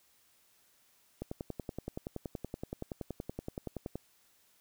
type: click train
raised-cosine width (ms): 2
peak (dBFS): -24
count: 30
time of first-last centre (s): 1.22-3.956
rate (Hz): 10.6
effects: white hiss -68 dBFS RMS until 4.6 s